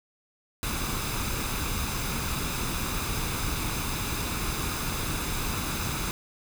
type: noise with comb filter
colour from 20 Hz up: pink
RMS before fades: -30 dBFS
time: 0.63-6.11 s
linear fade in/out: 0 ms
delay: 0.8 ms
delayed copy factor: +0.5
effects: none